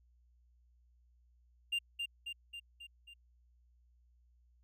triangle tone with echo, 2794 Hz, F7, in tune, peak -30 dBFS, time 1.72-1.79 s, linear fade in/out 10 ms, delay 270 ms, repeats 5, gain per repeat -4 dB, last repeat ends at 3.14 s, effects added 60 Hz sine -65 dBFS peak until 4.63 s

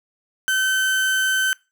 35% pulse tone, 1535 Hz, G6, 37 cents flat, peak -16 dBFS, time 0.48-1.53 s, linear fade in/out 0 ms, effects noise-tail reverb RT60 0.3 s tail -24 dB re dry

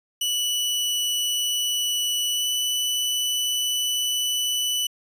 sawtooth tone with pitch glide, 2957 to 2978 Hz, F#7 to F#7, -2 to +11 cents, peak -19 dBFS, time 0.21-4.87 s, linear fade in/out 5 ms, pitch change +13 cents, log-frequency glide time 2.32-2.46 s, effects resampled to 32000 Hz

